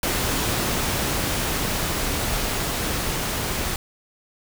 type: noise with level ramp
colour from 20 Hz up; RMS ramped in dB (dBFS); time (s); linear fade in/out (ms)
pink; -23 to -26; 0.03-3.76; 2
effects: none